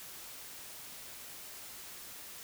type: silence
effects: white hiss -48 dBFS RMS until 2.43 s